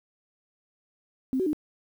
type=tone with pitch steps; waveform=sine; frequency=261.1 / 375.7 / 302.8 Hz; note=C4 / F#4 / D#4; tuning=-3 / +26 / -47 cents; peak=-23 dBFS; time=1.33-1.531 s; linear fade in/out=0 ms; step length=67 ms; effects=9-bit